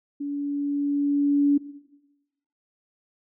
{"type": "tone with level ramp", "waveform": "sine", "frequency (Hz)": 285.7, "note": "D4", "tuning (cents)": -48, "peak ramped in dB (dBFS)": [-27, -15], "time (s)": [0.2, 1.58], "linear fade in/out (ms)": 10, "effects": ["noise-tail reverb RT60 1.0 s tail -17 dB re dry"]}